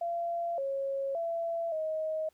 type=tone with pitch steps; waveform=sine; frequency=684 / 547 / 671 / 629 Hz; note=F5 / C#5 / E5 / D#5; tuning=-36 / -23 / +31 / +19 cents; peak=-30 dBFS; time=0.01-2.29 s; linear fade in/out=5 ms; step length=570 ms; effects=pink hiss -71 dBFS RMS until 2.33 s